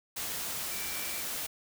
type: tone in noise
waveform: sine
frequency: 2329 Hz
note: D7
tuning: 15 cents flat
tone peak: -44 dBFS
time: 0.71-1.21 s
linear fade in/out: 10 ms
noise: white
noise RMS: -36 dBFS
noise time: 0.16-1.47 s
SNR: -11 dB
effects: none